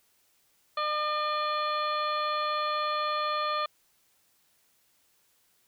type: harmonic tone with a mistuned harmonic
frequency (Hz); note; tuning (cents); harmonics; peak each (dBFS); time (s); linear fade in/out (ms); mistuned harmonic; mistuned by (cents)
604; D5; +48; 1 / 2 / 3 / 4 / 5 / 6 / 7; -34 / -28 / -41 / -41 / -47 / -40 / -40; 0.77-3.66; 5; 6; -83
effects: white hiss -68 dBFS RMS until 5.67 s